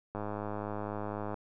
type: click train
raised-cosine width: 1 ms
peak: -23 dBFS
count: 125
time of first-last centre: 0.15-1.342 s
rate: 104 Hz
effects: none